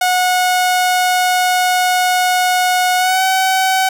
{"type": "tone with pitch glide", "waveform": "sawtooth", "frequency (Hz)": [730, 757.9], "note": ["F#5", "F#5"], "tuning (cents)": [-24, 41], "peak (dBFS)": -8, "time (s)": [0.01, 3.89], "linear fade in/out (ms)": 5, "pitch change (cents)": 65, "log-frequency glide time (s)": [2.97, 3.23], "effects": []}